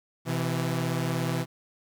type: tone pair together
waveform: sawtooth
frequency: 127.8 / 165.13 Hz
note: C3 / E3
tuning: -40 / +3 cents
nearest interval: major third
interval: 443 cents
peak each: -25 dBFS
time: 0.25-1.46 s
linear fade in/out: 50 ms
effects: 10-bit